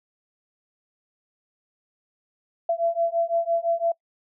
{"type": "beating tone pair", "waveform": "sine", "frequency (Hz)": [671, 676.9], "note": ["E5", "E5"], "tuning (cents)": [31, 46], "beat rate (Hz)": 5.9, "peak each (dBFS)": -24, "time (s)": [2.69, 3.92], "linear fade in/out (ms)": 5, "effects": ["noise-tail reverb RT60 0.1 s tail -24 dB re dry"]}